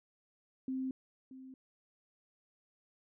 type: tone with echo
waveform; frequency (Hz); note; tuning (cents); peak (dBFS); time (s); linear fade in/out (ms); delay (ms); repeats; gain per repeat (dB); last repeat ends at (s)
sine; 261.6; C4; 0; -34; 0.68-0.91; 2; 630; 1; -14; 1.54
effects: none